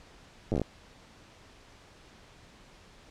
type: slowing click train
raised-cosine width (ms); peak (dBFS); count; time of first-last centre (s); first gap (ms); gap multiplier
2; -16; 8; 0.52-0.617; 9; 1.14
effects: pink hiss -55 dBFS RMS until 3.1 s + low-pass 6000 Hz 12 dB/octave